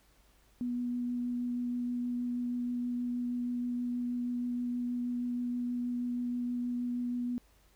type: tone with vibrato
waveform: sine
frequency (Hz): 244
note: B3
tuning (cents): -21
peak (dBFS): -31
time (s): 0.61-7.38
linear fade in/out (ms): 0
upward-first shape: triangle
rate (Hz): 6.3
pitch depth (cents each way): 10
effects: added 50 Hz sine -65 dBFS peak until 7.75 s + pink hiss -67 dBFS RMS until 7.75 s